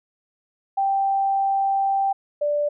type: tone pair in turn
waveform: sine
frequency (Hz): 784 / 587.3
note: G5 / D5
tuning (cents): 0 / 0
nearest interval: perfect fourth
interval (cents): 500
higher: first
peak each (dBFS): -18 / -19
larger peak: first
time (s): 0.77-2.13 / 2.41-2.69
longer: first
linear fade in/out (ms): 10
effects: none